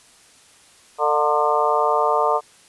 harmonic tone with a mistuned harmonic, 150 Hz, D3, 37 cents sharp, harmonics 3 / 4 / 5 / 6 / 7 / 8, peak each -23 / -23 / -23 / -23 / -23 / -23 dBFS, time 0.98-2.41 s, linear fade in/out 50 ms, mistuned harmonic 5, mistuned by -49 cents, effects white hiss -51 dBFS RMS until 2.68 s + resampled to 24000 Hz

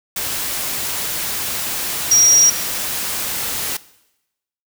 sine tone in noise, 5690 Hz, F8, 31 cents sharp, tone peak -9 dBFS, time 2.11-2.5 s, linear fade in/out 5 ms, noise white, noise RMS -23 dBFS, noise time 0.16-3.77 s, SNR +11 dB, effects noise-tail reverb RT60 0.9 s tail -19 dB re dry

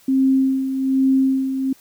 sine tone with tremolo, 265.9 Hz, C4, 28 cents sharp, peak -12 dBFS, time 0.08-1.73 s, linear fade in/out 5 ms, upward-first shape sine, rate 1.2 Hz, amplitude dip 60%, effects white hiss -52 dBFS RMS until 1.8 s

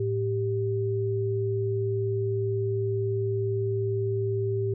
sine tone pair together, 109.74 / 392 Hz, A2 / G4, -4 / 0 cents, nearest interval octave + minor seventh, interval 2204 cents, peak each -27 / -27 dBFS, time 0-4.74 s, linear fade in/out 5 ms, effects none

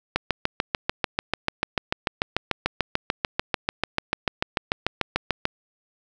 click train, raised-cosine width 0.3 ms, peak -5 dBFS, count 37, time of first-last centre 0.16-5.454 s, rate 6.8 Hz, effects none

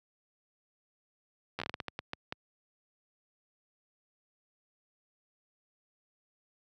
slowing click train, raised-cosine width 0.3 ms, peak -19 dBFS, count 12, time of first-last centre 1.59-2.324 s, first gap 11 ms, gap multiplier 1.33, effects high-pass 80 Hz 12 dB/octave

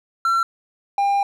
triangle tone pair in turn, 1355 / 800.4 Hz, E6 / G5, +47 / +36 cents, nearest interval major sixth, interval 911 cents, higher first, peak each -14 dBFS, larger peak neither, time 0.25-0.43 / 0.98-1.23 s, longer second, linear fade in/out 2 ms, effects none

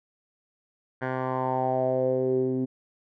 10% pulse tone with low-pass filter sweep, 129.5 Hz, C3, 17 cents flat, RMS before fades -26 dBFS, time 1.01-2.66 s, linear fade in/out 20 ms, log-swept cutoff 1500 to 290 Hz, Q 4.9, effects none

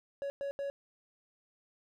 triangle tone bursts at uneven times, 559 Hz, C#5, 14 cents sharp, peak -32 dBFS, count 3, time 0.22-0.3 / 0.41-0.51 / 0.59-0.7 s, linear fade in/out 0 ms, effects none

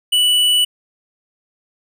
sine tone with tanh clipping, 2960 Hz, F#7, in tune, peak -13 dBFS, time 0.12-0.65 s, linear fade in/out 10 ms, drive 13 dB, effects none

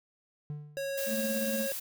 triangle tone with exponential decay, 148.4 Hz, D3, 18 cents sharp, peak -31 dBFS, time 0.5-1.01 s, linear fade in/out 0 ms, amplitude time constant 110 ms
square tone with pitch glide, 550 to 546.2 Hz, C#5 to C#5, -14 to -26 cents, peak -33 dBFS, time 0.77-1.72 s, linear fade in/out 0 ms, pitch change -12 cents, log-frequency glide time 0.9-1.27 s
blue noise, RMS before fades -37 dBFS, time 0.97-1.8 s, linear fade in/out 10 ms
triangle tone with tremolo, 220 Hz, A3, in tune, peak -28 dBFS, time 1.06-1.68 s, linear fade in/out 50 ms, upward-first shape triangle, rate 17 Hz, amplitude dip 60%
effects none

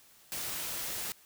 white noise, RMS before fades -37 dBFS, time 0.32-1.12 s, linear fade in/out 0 ms, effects white hiss -60 dBFS RMS until 1.25 s

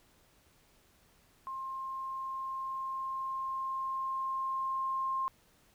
sine tone with level ramp, 1061 Hz, C6, 24 cents sharp, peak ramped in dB -37 to -30 dBFS, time 1.47-5.28 s, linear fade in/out 0 ms, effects pink hiss -66 dBFS RMS until 5.74 s

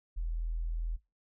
sine tone, 41.2 Hz, E1, in tune, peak -31 dBFS, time 0.16-0.97 s, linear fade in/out 20 ms, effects noise-tail reverb RT60 0.2 s tail -18 dB re dry

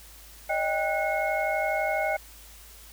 sine tone cluster, 574 / 626 / 789 / 1477 / 2170 Hz, D5 / D#5 / G5 / F#6 / C#7, -40 / +10 / +11 / -3 / -37 cents, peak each -35 / -28 / -29 / -34 / -31 dBFS, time 0.49-2.17 s, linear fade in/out 10 ms, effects added 53 Hz sine -50 dBFS peak until 2.92 s + white hiss -50 dBFS RMS until 2.92 s

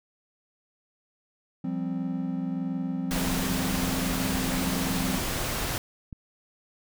triangle chord, F suspended second, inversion none, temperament equal, 174.61 / 196 / 261.6 Hz, F3 / G3 / C4, 0 / 0 / 0 cents, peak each -30 / -32 / -29 dBFS, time 1.64-5.19 s, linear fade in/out 5 ms
pink noise, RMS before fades -30 dBFS, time 3.11-5.78 s, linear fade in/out 0 ms
click train, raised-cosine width 5 ms, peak -27 dBFS, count 5, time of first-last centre 3.58-6.128 s, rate 1.57 Hz
effects none

